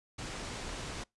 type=low-pass noise; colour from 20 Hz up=pink; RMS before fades=-41 dBFS; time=0.18-1.04 s; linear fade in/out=10 ms; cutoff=8500 Hz; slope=24 dB/octave; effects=noise-tail reverb RT60 0.2 s tail -26 dB re dry + resampled to 24000 Hz